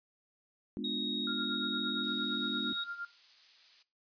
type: chord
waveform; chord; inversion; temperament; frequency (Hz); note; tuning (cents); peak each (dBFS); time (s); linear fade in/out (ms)
sine; G# diminished seventh; none; equal; 207.7 / 246.9 / 293.7 / 349.2; G#3 / B3 / D4 / F4; 0 / 0 / 0 / 0; -40 / -40 / -40 / -44; 0.77-2.73; 0
type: tone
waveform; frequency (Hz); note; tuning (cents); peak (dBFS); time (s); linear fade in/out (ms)
sine; 3765; A#7; +16; -34; 0.84-2.84; 5
type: tone with tremolo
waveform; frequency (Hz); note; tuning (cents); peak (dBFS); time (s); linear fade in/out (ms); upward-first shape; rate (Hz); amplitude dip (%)
sine; 1396.9; F6; 0; -36; 1.27-3.05; 2; sine; 8.7; 75
type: noise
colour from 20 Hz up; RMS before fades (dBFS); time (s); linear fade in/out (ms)
violet; -46; 2.03-3.83; 10
effects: noise-tail reverb RT60 0.3 s tail -18 dB re dry + resampled to 11025 Hz